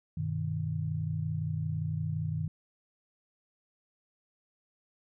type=chord; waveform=sine; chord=G augmented; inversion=none; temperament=equal; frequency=98 / 123.47 / 155.56 Hz; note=G2 / B2 / D#3; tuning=0 / 0 / 0 cents; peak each=-35 / -38 / -32 dBFS; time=0.17-2.48 s; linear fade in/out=5 ms; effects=none